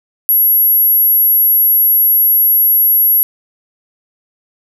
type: tone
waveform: sine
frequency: 11590 Hz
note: F#9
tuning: 37 cents flat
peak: -7 dBFS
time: 0.29-3.23 s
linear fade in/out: 0 ms
effects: none